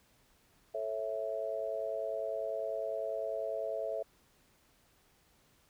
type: chord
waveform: sine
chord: A major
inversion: none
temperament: just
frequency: 440 / 550 / 660 Hz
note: A4 / C#5 / E5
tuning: 0 / -14 / +2 cents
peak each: -40 / -39 / -36 dBFS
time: 0.74-4.03 s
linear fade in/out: 10 ms
effects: pink hiss -68 dBFS RMS until 5.69 s